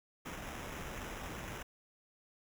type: noise with sample-and-hold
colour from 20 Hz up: pink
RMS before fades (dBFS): -44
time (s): 0.25-1.63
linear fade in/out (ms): 10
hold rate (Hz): 4410
effects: none